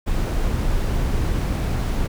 brown noise, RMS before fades -21 dBFS, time 0.06-2.08 s, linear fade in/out 20 ms, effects none

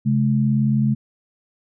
sine tone pair together, 134.6 / 213.7 Hz, C3 / G#3, +49 / +50 cents, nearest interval minor sixth, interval 801 cents, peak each -18 dBFS, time 0.05-0.95 s, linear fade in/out 20 ms, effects none

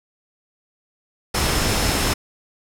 sine tone in noise, 5274 Hz, E8, in tune, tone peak -31 dBFS, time 1.34-2.14 s, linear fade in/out 10 ms, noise pink, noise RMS -20 dBFS, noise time 1.34-2.14 s, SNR -14 dB, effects low-pass 12000 Hz 12 dB/octave

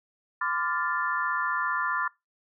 sine chord, D minor seventh, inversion third, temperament equal with one note detuned, 1019.7 / 1174.7 / 1396.9 / 1760 Hz, C6 / D6 / F6 / A6, -45 / 0 / 0 / 0 cents, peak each -31 dBFS, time 0.41-2.08 s, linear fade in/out 5 ms, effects noise-tail reverb RT60 0.2 s tail -22 dB re dry

